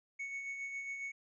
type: tone with tremolo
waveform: triangle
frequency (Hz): 2217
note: C#7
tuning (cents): 0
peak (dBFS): -36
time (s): 0.19-1.12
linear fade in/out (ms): 10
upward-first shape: sine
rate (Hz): 7.3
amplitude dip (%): 40
effects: resampled to 22050 Hz